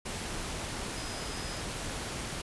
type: tone in noise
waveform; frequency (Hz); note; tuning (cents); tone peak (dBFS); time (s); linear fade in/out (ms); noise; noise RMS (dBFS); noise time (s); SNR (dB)
sine; 5040; D#8; +21; -46; 0.96-1.61; 10; pink; -37; 0.05-2.42; -12
effects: resampled to 24000 Hz